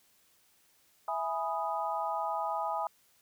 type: chord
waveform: sine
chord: E major seventh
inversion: none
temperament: equal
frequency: 659.3 / 830.6 / 987.8 / 1244.5 Hz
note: E5 / G#5 / B5 / D#6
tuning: 0 / 0 / 0 / 0 cents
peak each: -37 / -34 / -37 / -37 dBFS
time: 1.08-2.87 s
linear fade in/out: 2 ms
effects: white hiss -67 dBFS RMS until 3.21 s